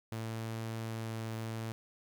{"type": "tone", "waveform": "sawtooth", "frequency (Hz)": 112.4, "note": "A2", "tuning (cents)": 37, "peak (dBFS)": -33, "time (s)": [0.12, 1.72], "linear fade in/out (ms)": 0, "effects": ["12-bit"]}